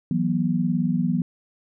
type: chord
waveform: sine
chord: E suspended second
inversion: none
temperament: equal with one note detuned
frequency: 164.81 / 185 / 242.6 Hz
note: E3 / F#3 / B3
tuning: 0 / 0 / -31 cents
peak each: -24 dBFS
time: 0.11-1.22 s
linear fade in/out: 2 ms
effects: none